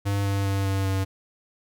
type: tone with pitch steps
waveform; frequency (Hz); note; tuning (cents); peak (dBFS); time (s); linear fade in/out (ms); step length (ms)
square; 100 / 99.02 / 98.06 / 97.1 / 96.15; G2 / G2 / G2 / G2 / G2; +35 / +18 / +1 / -16 / -33; -23; 0.05-1.05; 20; 200
effects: none